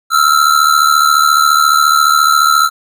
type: ring-modulated tone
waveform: square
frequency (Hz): 1339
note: E6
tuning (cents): +27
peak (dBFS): -5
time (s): 0.1-2.7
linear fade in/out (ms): 50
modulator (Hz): 37.2
effects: none